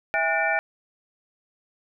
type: tone cluster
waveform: sine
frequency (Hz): 655 / 809 / 1452 / 1797 / 2330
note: E5 / G#5 / F#6 / A6 / D7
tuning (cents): -11 / -46 / -33 / +36 / -14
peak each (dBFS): -27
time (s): 0.14-0.59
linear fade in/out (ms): 0
effects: none